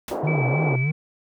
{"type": "noise with exponential decay", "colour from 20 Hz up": "pink", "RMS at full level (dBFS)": -30, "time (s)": [0.08, 0.23], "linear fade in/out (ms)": 2, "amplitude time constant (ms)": 32}
{"type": "band-pass noise", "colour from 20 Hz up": "pink", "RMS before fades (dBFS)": -27, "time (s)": [0.11, 0.76], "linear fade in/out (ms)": 5, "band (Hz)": [300, 850], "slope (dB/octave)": 24}
{"type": "tone with vibrato", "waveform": "triangle", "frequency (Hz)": 142.1, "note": "C#3", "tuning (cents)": 43, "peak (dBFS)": -18, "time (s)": [0.23, 0.92], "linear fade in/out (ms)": 10, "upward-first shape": "sine", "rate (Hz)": 3.2, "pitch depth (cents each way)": 190}
{"type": "tone with tremolo", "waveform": "sine", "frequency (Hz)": 2301, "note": "D7", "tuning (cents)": -36, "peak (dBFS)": -26, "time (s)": [0.27, 0.91], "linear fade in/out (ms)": 5, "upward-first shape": "sine", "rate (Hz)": 7.7, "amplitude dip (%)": 30}
{"effects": []}